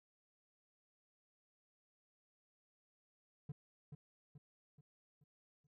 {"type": "tone with echo", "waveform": "triangle", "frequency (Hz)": 145.7, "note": "D3", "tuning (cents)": -13, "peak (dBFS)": -40, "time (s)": [3.49, 3.52], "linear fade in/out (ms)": 5, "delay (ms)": 430, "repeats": 5, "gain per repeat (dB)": -6, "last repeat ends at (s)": 5.67, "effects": []}